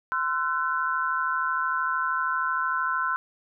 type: tone cluster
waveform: sine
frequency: 1035 / 1346 / 1499 Hz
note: C6 / E6 / F#6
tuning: -19 / +36 / +22 cents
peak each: -28 dBFS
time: 0.12-3.16 s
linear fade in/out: 0 ms
effects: none